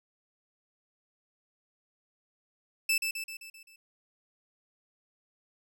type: tone with echo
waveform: sawtooth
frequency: 2637 Hz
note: E7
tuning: in tune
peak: -21 dBFS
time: 2.89-2.98 s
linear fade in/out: 5 ms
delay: 130 ms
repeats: 6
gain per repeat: -5 dB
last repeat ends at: 3.76 s
effects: none